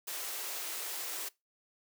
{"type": "high-pass noise", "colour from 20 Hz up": "white", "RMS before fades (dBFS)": -39, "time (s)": [0.07, 1.29], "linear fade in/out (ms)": 10, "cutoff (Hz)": 310, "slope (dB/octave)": 96, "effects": ["noise-tail reverb RT60 0.2 s tail -21 dB re dry"]}